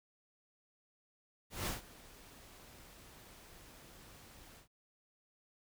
pink noise with ADSR envelope, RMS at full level -37 dBFS, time 1.5-4.68 s, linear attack 170 ms, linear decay 140 ms, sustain -20 dB, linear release 110 ms, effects none

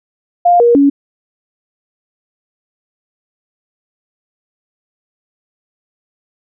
sine tone with pitch steps, 702 / 474.4 / 281.2 Hz, F5 / A#4 / C#4, +9 / +30 / +25 cents, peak -5 dBFS, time 0.45-0.9 s, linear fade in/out 10 ms, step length 150 ms, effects none

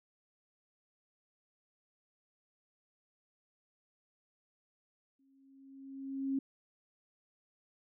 sine tone with exponential growth, 270.8 Hz, C#4, 40 cents flat, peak -29 dBFS, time 5.19-6.39 s, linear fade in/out 5 ms, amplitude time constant 260 ms, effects none

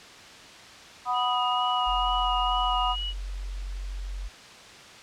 sine chord, B major, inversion second, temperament equal, 740 / 987.8 / 1244.5 Hz, F#5 / B5 / D#6, 0 / 0 / 0 cents, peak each -28 dBFS, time 1.05-2.96 s, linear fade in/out 50 ms
sine tone with vibrato, 2892 Hz, F#7, 40 cents flat, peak -30 dBFS, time 1.13-3.14 s, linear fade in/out 50 ms, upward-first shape sine, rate 2.2 Hz, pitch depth 22 cents each way
sine tone, 46.25 Hz, F#1, in tune, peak -31 dBFS, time 1.86-4.29 s, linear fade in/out 20 ms
effects white hiss -46 dBFS RMS until 5.02 s + low-pass 5000 Hz 12 dB/octave

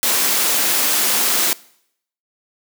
white high-pass noise, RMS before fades -17 dBFS, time 0.03-1.53 s, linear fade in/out 0 ms, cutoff 190 Hz, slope 24 dB/octave, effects noise-tail reverb RT60 0.7 s tail -22 dB re dry

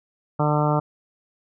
harmonic tone, 149.5 Hz, D3, 31 cents sharp, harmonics 1 / 2 / 3 / 4 / 5 / 6 / 7 / 8 / 9, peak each -21 / -27 / -29 / -26 / -28 / -27 / -33 / -29 / -33 dBFS, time 0.39-0.8 s, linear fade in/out 10 ms, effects none

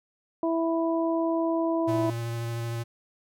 harmonic tone, 329.6 Hz, E4, in tune, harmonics 1 / 2 / 3, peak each -25 / -28 / -33 dBFS, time 0.43-2.1 s, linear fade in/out 2 ms
square tone with vibrato, 116.54 Hz, A#2, in tune, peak -30 dBFS, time 1.87-2.84 s, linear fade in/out 20 ms, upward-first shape square, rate 13 Hz, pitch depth 9 cents each way
effects none

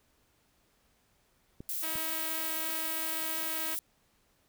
clicks, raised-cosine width 3 ms, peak -30 dBFS, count 2, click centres 1.605 / 1.956 s
violet noise, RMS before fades -35 dBFS, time 1.69-3.79 s, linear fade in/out 0 ms
5% pulse tone, 320 Hz, D#4, 49 cents sharp, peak -26 dBFS, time 1.82-3.76 s, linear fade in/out 20 ms
effects pink hiss -70 dBFS RMS until 4.48 s

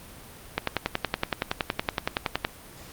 click train, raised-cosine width 0.3 ms, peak -7 dBFS, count 21, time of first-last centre 0.58-2.449 s, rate 10.7 Hz, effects pink hiss -46 dBFS RMS until 2.92 s + Opus 32 kbps

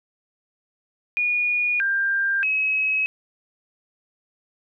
sine tone with pitch steps, 2447 / 1591 / 2559 Hz, D#7 / G6 / D#7, -29 / +25 / +48 cents, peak -19 dBFS, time 1.17-3.06 s, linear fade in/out 0 ms, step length 630 ms, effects none

